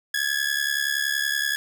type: ring-modulated tone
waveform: sawtooth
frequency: 1684 Hz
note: G#6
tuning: 24 cents sharp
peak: -16 dBFS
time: 0.14-1.56 s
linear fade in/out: 0 ms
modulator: 35.3 Hz
effects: none